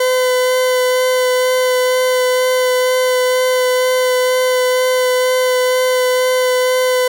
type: tone with vibrato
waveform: 40% pulse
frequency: 507 Hz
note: B4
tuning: 45 cents sharp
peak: -11 dBFS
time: 0-7.08 s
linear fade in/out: 5 ms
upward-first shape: sine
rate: 2.1 Hz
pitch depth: 11 cents each way
effects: none